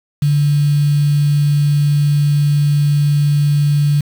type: tone with quantisation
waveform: sine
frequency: 145.7 Hz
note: D3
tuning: 13 cents flat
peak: -10 dBFS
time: 0.22-4.01 s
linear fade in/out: 5 ms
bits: 5
effects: none